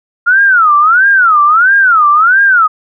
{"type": "tone with vibrato", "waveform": "sine", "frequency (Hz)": 1375, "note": "F6", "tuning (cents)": -27, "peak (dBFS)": -4, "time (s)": [0.26, 2.68], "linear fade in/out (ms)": 20, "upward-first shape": "sine", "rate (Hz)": 1.5, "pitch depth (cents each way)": 280, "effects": []}